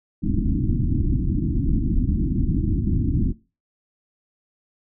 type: low-pass noise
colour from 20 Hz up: pink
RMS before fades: -21 dBFS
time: 0.22-3.33 s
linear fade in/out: 20 ms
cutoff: 330 Hz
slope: 96 dB/octave
effects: noise-tail reverb RT60 0.3 s tail -19 dB re dry